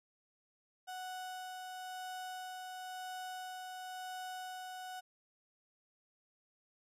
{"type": "tone with tremolo", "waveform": "35% pulse", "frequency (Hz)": 740, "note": "F#5", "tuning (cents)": 0, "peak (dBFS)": -40, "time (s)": [0.87, 5.01], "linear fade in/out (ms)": 20, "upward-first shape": "sine", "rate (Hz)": 0.97, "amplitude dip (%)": 25, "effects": ["resampled to 32000 Hz"]}